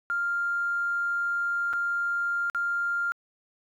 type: tone with dropouts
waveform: triangle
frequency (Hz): 1396.9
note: F6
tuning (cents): 0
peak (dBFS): -21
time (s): 0.1-3.12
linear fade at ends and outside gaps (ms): 0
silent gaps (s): 1.73-1.735 / 2.499-2.548
effects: tanh soft clip ceiling -23 dBFS